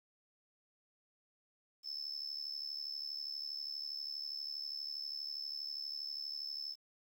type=tone with amplitude modulation; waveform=sine; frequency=5260 Hz; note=E8; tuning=5 cents flat; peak=-35 dBFS; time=1.83-6.76 s; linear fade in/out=50 ms; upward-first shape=sine; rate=72.4 Hz; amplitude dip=85%; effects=tanh soft clip ceiling -34 dBFS + 11-bit